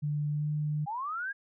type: tone with pitch glide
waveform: sine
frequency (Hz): 148 to 150.24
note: D3 to D3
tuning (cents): +14 to +40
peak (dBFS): -28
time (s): 0.02-0.86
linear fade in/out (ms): 20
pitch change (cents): +26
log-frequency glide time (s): 0.3-0.49
type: linear sweep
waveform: sine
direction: up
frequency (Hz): 774 to 1661.2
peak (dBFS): -32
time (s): 0.86-1.33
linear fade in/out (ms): 20
effects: none